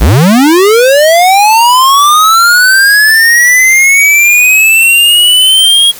square linear sweep, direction up, 41.2 to 3300 Hz, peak -3 dBFS, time 0-5.92 s, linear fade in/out 20 ms, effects white hiss -28 dBFS RMS until 5.99 s

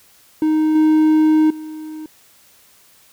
triangle tone with level steps, 311.1 Hz, D#4, in tune, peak -11 / -8 / -26 dBFS, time 0.42-2.06 s, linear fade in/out 2 ms, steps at 0.75 / 1.5 s, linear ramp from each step 5 ms, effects white hiss -51 dBFS RMS until 3.12 s

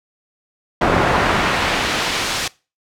brown noise with band-pass filter sweep, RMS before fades -18 dBFS, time 0.81-2.48 s, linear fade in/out 5 ms, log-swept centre 960 to 5500 Hz, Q 0.72, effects noise-tail reverb RT60 0.3 s tail -22 dB re dry

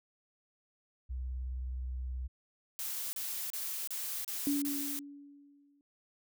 sine tone with vibrato, 63.4 Hz, B1, 46 cents sharp, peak -35 dBFS, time 1.09-2.28 s, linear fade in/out 20 ms, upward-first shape sine, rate 19 Hz, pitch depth 47 cents each way
blue noise bursts, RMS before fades -38 dBFS, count 6, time 2.79-4.99 s, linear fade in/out 0 ms, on 340 ms, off 32 ms
sine tone with exponential decay, 284.8 Hz, C#4, 47 cents sharp, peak -27 dBFS, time 4.47-5.81 s, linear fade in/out 1 ms, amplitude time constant 290 ms
effects none

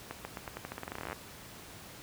accelerating click train, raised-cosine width 0.5 ms, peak -23 dBFS, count 22, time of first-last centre 0.11-1.129 s, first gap 140 ms, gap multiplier 0.87, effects pink hiss -49 dBFS RMS until 2.02 s + high-pass 60 Hz 12 dB/octave

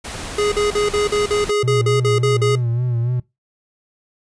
pink noise, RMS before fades -29 dBFS, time 0.04-1.51 s, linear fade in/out 10 ms
square tone bursts, 415.3 Hz, G#4, in tune, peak -16 dBFS, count 12, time 0.38-2.555 s, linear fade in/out 5 ms, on 140 ms, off 45 ms
triangle tone with vibrato, 120.8 Hz, B2, 38 cents flat, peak -15 dBFS, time 1.63-3.2 s, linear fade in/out 5 ms, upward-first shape sine, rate 3.5 Hz, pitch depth 64 cents each way
effects noise-tail reverb RT60 0.2 s tail -21 dB re dry + resampled to 22050 Hz

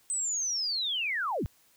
sine linear sweep, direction down, 8260 to 44.24 Hz, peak -28 dBFS, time 0.1-1.46 s, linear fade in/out 0 ms, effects white hiss -64 dBFS RMS until 1.76 s

